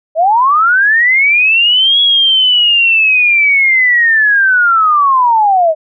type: linear two-way sweep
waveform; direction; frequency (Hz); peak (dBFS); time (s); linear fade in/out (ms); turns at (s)
sine; up then down; 610 to 3356 to 612; -6; 0.15-5.75; 50; 2
effects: none